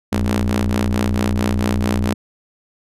sawtooth ring-modulated tone, 60.1 Hz, B1, 46 cents flat, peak -9 dBFS, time 0.12-2.14 s, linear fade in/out 10 ms, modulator 148 Hz, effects resampled to 32000 Hz

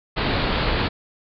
pink low-pass noise, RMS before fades -22 dBFS, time 0.16-0.89 s, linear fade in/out 20 ms, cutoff 4600 Hz, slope 96 dB/octave, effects none

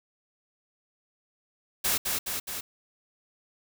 white noise with echo, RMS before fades -26 dBFS, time 1.84-1.98 s, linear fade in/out 10 ms, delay 210 ms, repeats 3, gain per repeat -3 dB, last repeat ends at 2.61 s, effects none

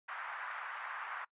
white band-pass noise, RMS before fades -43 dBFS, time 0.08-1.25 s, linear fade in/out 10 ms, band 940 to 1700 Hz, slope 24 dB/octave, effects noise-tail reverb RT60 0.1 s tail -22 dB re dry + resampled to 8000 Hz

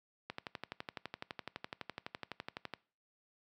click train, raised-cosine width 0.3 ms, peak -24 dBFS, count 30, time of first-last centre 0.3-2.737 s, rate 11.9 Hz, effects noise-tail reverb RT60 0.4 s tail -22 dB re dry + high-pass 100 Hz 12 dB/octave

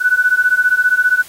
sine beating tone pair, 1480 / 1495 Hz, F#6 / F#6, 0 / +17 cents, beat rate 15 Hz, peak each -14 / -13 dBFS, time 0-1.23 s, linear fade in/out 20 ms, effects white hiss -39 dBFS RMS until 1.28 s + AAC 48 kbps

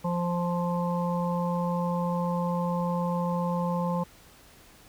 harmonic tone, 174.61 Hz, F3, in tune, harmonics 1 / 3 / 5 / 6, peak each -27 / -32 / -34 / -35 dBFS, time 0.04-4.04 s, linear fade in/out 10 ms, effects pink hiss -54 dBFS RMS until 4.88 s

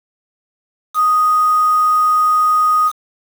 sine tone with quantisation, 1244.5 Hz, D#6, in tune, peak -10 dBFS, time 0.94-2.92 s, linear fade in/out 50 ms, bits 5, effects none

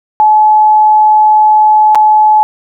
sine tone with dropouts, 856 Hz, A5, 48 cents flat, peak -3 dBFS, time 0.2-2.43 s, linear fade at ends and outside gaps 0 ms, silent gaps 1.948-1.955 s, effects none

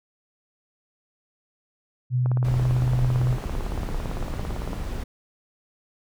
sine tone, 125.1 Hz, B2, 23 cents sharp, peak -19 dBFS, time 2.1-3.38 s, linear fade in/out 50 ms
click train, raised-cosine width 1 ms, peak -19 dBFS, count 45, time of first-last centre 2.26-4.732 s, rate 17.8 Hz
brown noise, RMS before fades -29 dBFS, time 2.44-5.04 s, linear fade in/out 10 ms
effects none

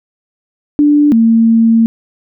sine tone pair in turn, 293.7 / 227.2 Hz, D4 / A#3, 0 / -44 cents, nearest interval major third, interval 444 cents, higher first, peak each -5 dBFS, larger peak neither, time 0.79-1.12 / 1.12-1.86 s, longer second, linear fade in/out 0 ms, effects none

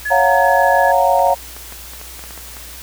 sine tone with pitch glide, 1700 to 1688.3 Hz, G#6 to G#6, +40 to +28 cents, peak -18 dBFS, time 0.05-0.92 s, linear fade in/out 10 ms, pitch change -12 cents, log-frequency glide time 0.16-0.75 s
sine chord, Gb major seventh, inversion second, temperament just, 555 / 693.7 / 740 / 925 Hz, Db5 / F5 / Gb5 / Bb5, +2 / -12 / 0 / -14 cents, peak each -16 dBFS, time 0.1-1.35 s, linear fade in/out 20 ms
clicks, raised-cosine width 0.5 ms, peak -20 dBFS, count 12, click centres 1.193 / 1.271 / 1.303 / 1.566 / 1.724 / 1.935 / 2.014 / 2.193 / 2.239 / 2.308 / 2.377 / 2.568 s
effects added 60 Hz sine -38 dBFS peak until 2.82 s + white hiss -35 dBFS RMS until 2.82 s

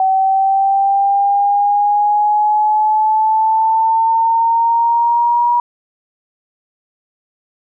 sine exponential sweep, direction up, 761 to 962 Hz, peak -10 dBFS, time 0-5.6 s, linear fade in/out 2 ms, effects none

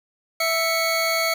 25% pulse tone pair together, 658.8 / 2216 Hz, E5 / C#7, -1 / -1 cents, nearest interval octave + major sixth, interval 2100 cents, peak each -19 dBFS, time 0.4-1.34 s, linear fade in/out 5 ms, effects none

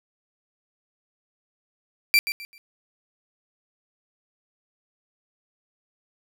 30% pulse tone with echo, 2349 Hz, D7, in tune, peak -12 dBFS, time 2.14-2.19 s, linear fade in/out 0 ms, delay 130 ms, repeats 3, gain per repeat -11 dB, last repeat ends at 2.58 s, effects none

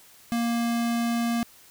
square tone, 234.2 Hz, A#3, 8 cents sharp, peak -24 dBFS, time 0.32-1.43 s, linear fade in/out 0 ms, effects white hiss -53 dBFS RMS until 1.7 s

